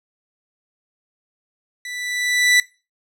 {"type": "tone with level ramp", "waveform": "sawtooth", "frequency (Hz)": 1975.5, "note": "B6", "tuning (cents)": 0, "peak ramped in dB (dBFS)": [-26, -7], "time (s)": [1.85, 2.6], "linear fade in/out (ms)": 2, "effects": ["noise-tail reverb RT60 0.3 s tail -20 dB re dry", "low-pass 10000 Hz 12 dB/octave"]}